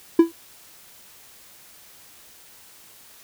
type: tone with exponential decay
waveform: triangle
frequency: 332.8 Hz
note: E4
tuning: 17 cents sharp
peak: -4 dBFS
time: 0.19-0.32 s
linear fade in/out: 5 ms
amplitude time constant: 27 ms
effects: white hiss -49 dBFS RMS until 3.23 s